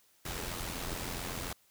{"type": "noise with amplitude modulation", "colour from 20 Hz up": "pink", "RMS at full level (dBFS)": -36, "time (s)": [0.25, 1.53], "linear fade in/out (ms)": 5, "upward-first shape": "sine", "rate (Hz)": 87.2, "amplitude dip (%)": 55, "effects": ["white hiss -67 dBFS RMS until 1.7 s"]}